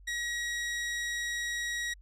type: tone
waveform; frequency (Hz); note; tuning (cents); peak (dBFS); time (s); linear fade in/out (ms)
sawtooth; 1905; A#6; +37; -28; 0.07-1.94; 10
effects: added 47 Hz sine -51 dBFS peak until 2.01 s + low-pass 9000 Hz 12 dB/octave